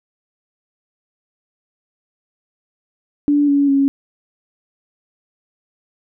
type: tone with pitch steps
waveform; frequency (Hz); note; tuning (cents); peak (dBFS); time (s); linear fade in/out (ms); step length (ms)
sine; 290.2 / 283.1 / 276.1; D4 / C#4 / C#4; -21 / +37 / -7; -11; 3.28-3.88; 0; 200
effects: none